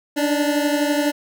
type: beating tone pair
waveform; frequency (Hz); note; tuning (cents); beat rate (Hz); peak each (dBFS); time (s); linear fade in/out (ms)
25% pulse; 290 / 302; D4 / D4; -22 / +48; 12; -15 / -20; 0.16-1.12; 20
effects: none